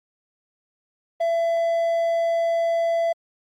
triangle tone, 670 Hz, E5, 28 cents sharp, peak -17 dBFS, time 1.2-3.13 s, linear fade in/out 10 ms, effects Opus 32 kbps

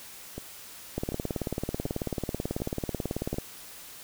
two click trains, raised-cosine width 2 ms, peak -16 / -22 dBFS, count 45 / 5, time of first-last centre 0.98-3.384 / 0.38-3.343 s, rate 18.3 / 1.35 Hz, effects white hiss -46 dBFS RMS until 4.03 s

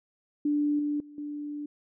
sine tone with level steps, 293.8 Hz, D4, 1 cent sharp, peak -23 / -26 / -45 / -33 dBFS, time 0.45-1.66 s, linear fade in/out 5 ms, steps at 0.79 / 1 / 1.18 s, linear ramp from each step 2 ms, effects none

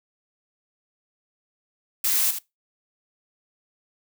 blue noise with echo, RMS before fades -22 dBFS, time 2.04-2.31 s, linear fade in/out 5 ms, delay 78 ms, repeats 1, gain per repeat -9 dB, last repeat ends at 2.388 s, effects noise-tail reverb RT60 0.2 s tail -21 dB re dry

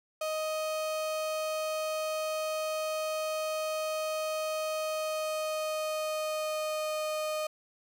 35% pulse tone with pitch glide, 625 to 617.1 Hz, D#5 to D#5, +8 to -14 cents, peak -29 dBFS, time 0.21-7.47 s, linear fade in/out 5 ms, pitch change -22 cents, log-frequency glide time 4.8-6.98 s, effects none

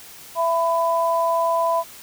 sine tone pair together, 667.4 / 1000 Hz, E5 / B5, +21 / +21 cents, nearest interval perfect fifth, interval 700 cents, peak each -20 dBFS, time 0.35-1.84 s, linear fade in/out 50 ms, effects white hiss -42 dBFS RMS until 2.02 s

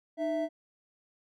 triangle tone pair together, 306.9 / 659.3 Hz, D#4 / E5, -24 / 0 cents, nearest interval octave + minor second, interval 1324 cents, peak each -31 / -28 dBFS, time 0.17-0.49 s, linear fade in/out 50 ms, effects none

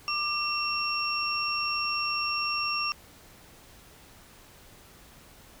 sine tone cluster, 1185 / 2719 / 5520 Hz, D6 / F7 / F8, +15 / -47 / -21 cents, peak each -31 dBFS, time 0.08-2.92 s, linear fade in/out 0 ms, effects pink hiss -53 dBFS RMS until 5.6 s

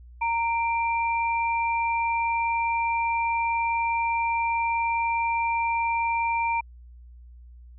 sine tone pair together, 924.8 / 2363 Hz, A#5 / D7, -14 / +10 cents, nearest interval octave + major third, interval 1624 cents, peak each -23 / -29 dBFS, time 0.21-6.61 s, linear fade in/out 10 ms, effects added 60 Hz sine -44 dBFS peak until 7.78 s

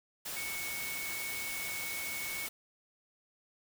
sine tone in noise, 2217 Hz, C#7, in tune, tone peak -39 dBFS, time 0.36-2.47 s, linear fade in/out 10 ms, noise white, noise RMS -40 dBFS, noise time 0.25-2.49 s, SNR -2 dB, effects none

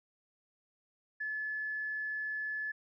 triangle tone with tanh clipping, 1723 Hz, A6, 37 cents flat, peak -34 dBFS, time 1.2-2.72 s, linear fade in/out 10 ms, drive 3 dB, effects resampled to 16000 Hz

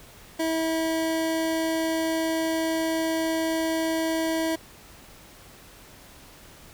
25% pulse tone, 323.7 Hz, E4, 31 cents flat, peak -20 dBFS, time 0.39-4.56 s, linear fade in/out 10 ms, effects pink hiss -49 dBFS RMS until 6.73 s

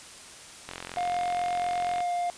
click train, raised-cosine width 0.3 ms, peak -20 dBFS, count 59, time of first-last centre 0.69-2.005 s, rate 44.1 Hz
triangle tone with pitch glide, 710 to 703.5 Hz, F5 to F5, +28 to +12 cents, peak -24 dBFS, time 0.97-2.3 s, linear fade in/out 0 ms, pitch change -16 cents, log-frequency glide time 1.99-2.12 s
effects white hiss -46 dBFS RMS until 2.37 s + resampled to 22050 Hz

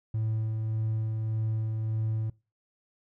triangle tone with tremolo, 110.1 Hz, A2, 2 cents sharp, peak -23 dBFS, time 0.14-2.3 s, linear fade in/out 5 ms, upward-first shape sine, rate 1.7 Hz, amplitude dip 30%, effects noise-tail reverb RT60 0.3 s tail -24 dB re dry + tanh soft clip ceiling -20 dBFS

